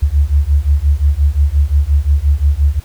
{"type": "beating tone pair", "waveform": "sine", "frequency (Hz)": [69.2, 74.9], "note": ["C#2", "D2"], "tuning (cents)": [-2, 35], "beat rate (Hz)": 5.7, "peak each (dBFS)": -12, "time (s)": [0.02, 2.8], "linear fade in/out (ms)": 10, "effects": ["pink hiss -43 dBFS RMS until 2.84 s"]}